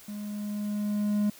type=tone with level ramp; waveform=triangle; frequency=207.7 Hz; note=G#3; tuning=in tune; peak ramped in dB=-33 to -20 dBFS; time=0.08-1.3 s; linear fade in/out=5 ms; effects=white hiss -51 dBFS RMS until 1.39 s